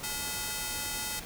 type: ring-modulated tone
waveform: 5% pulse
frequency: 1142 Hz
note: D6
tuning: 49 cents flat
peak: -18 dBFS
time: 0.03-1.2 s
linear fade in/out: 10 ms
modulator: 283 Hz
effects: pink hiss -43 dBFS RMS until 1.25 s